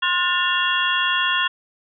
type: tone cluster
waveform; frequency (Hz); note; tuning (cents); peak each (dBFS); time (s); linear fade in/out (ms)
sine; 1056 / 1442 / 1782 / 2778 / 3331; C6 / F#6 / A6 / F7 / G#7; +16 / -45 / +22 / -10 / +4; -24; 0.02-1.48; 10
effects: none